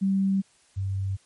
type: tone pair in turn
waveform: sine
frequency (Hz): 193.9 / 96.95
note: G3 / G2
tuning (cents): -19 / -19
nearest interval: octave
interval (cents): 1200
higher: first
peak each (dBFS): -20 / -25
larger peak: first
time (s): 0.01-0.42 / 0.76-1.17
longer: neither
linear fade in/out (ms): 20
effects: white hiss -61 dBFS RMS until 1.25 s + MP3 48 kbps